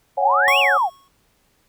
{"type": "chord", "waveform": "sine", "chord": "C# suspended fourth", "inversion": "none", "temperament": "equal", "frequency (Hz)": [554.4, 740, 830.6], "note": ["C#5", "F#5", "G#5"], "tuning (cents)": [0, 0, 0], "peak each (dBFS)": -22, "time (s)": [0.17, 0.78], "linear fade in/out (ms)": 10}
{"type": "exponential two-way sweep", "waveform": "sine", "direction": "up then down", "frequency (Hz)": [646, 2981, 646], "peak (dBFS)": -15, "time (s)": [0.2, 0.9], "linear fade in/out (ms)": 50, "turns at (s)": 0.59}
{"type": "tone with exponential decay", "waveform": "square", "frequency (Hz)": 1100, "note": "C#6", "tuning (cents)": -14, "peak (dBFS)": -17, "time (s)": [0.48, 1.08], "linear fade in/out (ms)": 0, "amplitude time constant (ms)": 130}
{"effects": ["pink hiss -62 dBFS RMS until 1.68 s"]}